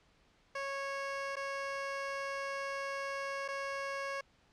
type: tone with dropouts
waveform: 15% pulse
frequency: 551 Hz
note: C#5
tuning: 11 cents flat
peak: -30 dBFS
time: 0.55-4.21 s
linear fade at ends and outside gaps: 5 ms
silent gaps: 1.357-1.366 / 3.48-3.485 s
effects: pink hiss -68 dBFS RMS until 4.52 s + low-pass 5000 Hz 12 dB/octave